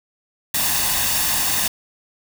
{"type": "noise with comb filter", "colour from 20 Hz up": "white", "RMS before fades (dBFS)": -20, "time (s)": [0.54, 1.68], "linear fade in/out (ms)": 5, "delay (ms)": 1.1, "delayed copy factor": 0.55, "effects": []}